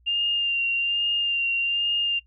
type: tone with vibrato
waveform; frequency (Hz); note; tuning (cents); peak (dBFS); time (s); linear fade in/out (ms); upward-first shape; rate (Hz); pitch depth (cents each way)
sine; 2794; F7; 0; -21; 0.06-2.2; 20; sine; 1.2; 23
effects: noise-tail reverb RT60 0.1 s tail -25 dB re dry + added 60 Hz sine -56 dBFS peak until 2.26 s